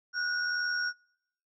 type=tone cluster; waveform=sine; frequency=1458 / 1540 / 5560 Hz; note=F#6 / G6 / F8; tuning=-26 / -31 / -9 cents; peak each=-30 / -39 / -35 dBFS; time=0.13-0.93 s; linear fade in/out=50 ms; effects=noise-tail reverb RT60 0.7 s tail -24 dB re dry